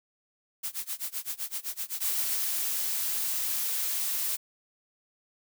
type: noise with tremolo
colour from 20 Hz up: blue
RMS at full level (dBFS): -32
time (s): 0.63-2.45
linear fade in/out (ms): 10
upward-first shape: sine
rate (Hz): 7.8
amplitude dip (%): 95
type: noise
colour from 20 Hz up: blue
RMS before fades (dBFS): -30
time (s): 2-4.37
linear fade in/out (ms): 20
effects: none